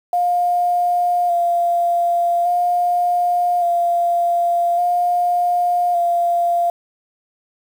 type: tone with vibrato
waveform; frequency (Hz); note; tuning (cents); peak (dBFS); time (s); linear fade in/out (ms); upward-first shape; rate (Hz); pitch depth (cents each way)
sine; 700; F5; +4; -14; 0.13-6.7; 2; square; 0.43; 18
effects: 7-bit